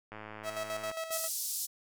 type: click train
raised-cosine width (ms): 0.5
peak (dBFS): -29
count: 86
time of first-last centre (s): 0.12-0.914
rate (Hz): 107
type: tone with tremolo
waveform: sawtooth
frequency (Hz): 649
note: E5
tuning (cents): -27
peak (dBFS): -30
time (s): 0.43-1.29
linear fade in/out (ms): 50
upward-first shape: square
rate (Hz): 7.4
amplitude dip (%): 55
type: band-pass noise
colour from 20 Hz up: white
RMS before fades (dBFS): -36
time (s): 1.11-1.67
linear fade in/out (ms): 20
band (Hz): 4700 to 14000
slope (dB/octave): 24
effects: none

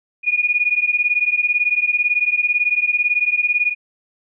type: beating tone pair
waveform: sine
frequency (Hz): 2441 / 2459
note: D#7 / D#7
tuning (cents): -34 / -21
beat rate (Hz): 18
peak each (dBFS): -18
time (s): 0.23-3.75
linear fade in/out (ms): 50
effects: none

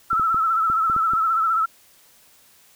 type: tone with vibrato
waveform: sine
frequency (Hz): 1318.5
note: E6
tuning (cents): 0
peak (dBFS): -17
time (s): 0.1-1.66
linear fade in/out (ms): 10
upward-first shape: triangle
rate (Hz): 15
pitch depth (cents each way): 70
type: clicks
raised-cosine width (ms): 3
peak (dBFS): -21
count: 7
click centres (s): 0.131 / 0.197 / 0.345 / 0.7 / 0.899 / 0.964 / 1.135
effects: white hiss -54 dBFS RMS until 2.75 s

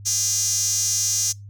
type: tone with high-pass filter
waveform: sawtooth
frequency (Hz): 407.5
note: G#4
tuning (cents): -33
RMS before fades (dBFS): -22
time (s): 0.05-1.33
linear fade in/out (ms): 20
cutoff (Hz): 6100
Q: 6.5
effects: noise-tail reverb RT60 0.2 s tail -24 dB re dry + added 101 Hz sine -37 dBFS peak until 1.49 s

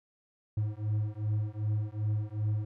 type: beating tone pair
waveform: triangle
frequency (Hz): 104.9 / 107.5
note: G#2 / A2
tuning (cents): +18 / -40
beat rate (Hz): 2.6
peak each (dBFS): -30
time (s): 0.57-2.65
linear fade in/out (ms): 5
effects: none

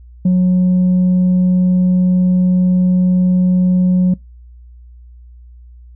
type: tone with tanh clipping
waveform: sine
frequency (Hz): 182.2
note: F#3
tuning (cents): -26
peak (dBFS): -9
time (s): 0.25-4.14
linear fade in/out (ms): 5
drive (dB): 1
effects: noise-tail reverb RT60 0.2 s tail -25 dB re dry + added 60 Hz sine -36 dBFS peak until 5.95 s

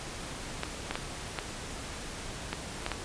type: clicks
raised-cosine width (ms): 0.3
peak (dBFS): -15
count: 7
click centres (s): 0.634 / 0.91 / 0.955 / 1.388 / 2.53 / 2.864 / 2.917
effects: pink hiss -40 dBFS RMS until 3.04 s + resampled to 22050 Hz

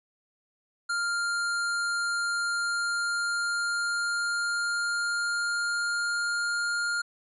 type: tone with pitch glide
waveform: square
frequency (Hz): 1399 to 1410.4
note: F6 to F6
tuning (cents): +3 to +17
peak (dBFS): -27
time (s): 0.89-7.02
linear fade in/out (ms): 10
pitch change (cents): +14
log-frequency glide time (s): 2.4-6.71
effects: resampled to 24000 Hz

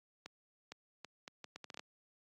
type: accelerating click train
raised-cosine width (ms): 0.2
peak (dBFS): -29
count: 11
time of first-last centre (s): 0.26-1.795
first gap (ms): 460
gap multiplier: 0.71
effects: high-pass 150 Hz 12 dB/octave + AAC 32 kbps

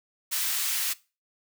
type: high-pass noise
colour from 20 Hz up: white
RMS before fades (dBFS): -28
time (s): 0.31-0.94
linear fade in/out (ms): 20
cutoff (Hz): 1500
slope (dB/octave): 12
effects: noise-tail reverb RT60 0.3 s tail -20 dB re dry

